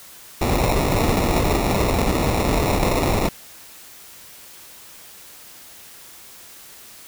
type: noise with sample-and-hold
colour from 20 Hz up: pink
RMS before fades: -19 dBFS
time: 0.41-3.29 s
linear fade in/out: 5 ms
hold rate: 1575 Hz
effects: white hiss -43 dBFS RMS until 7.07 s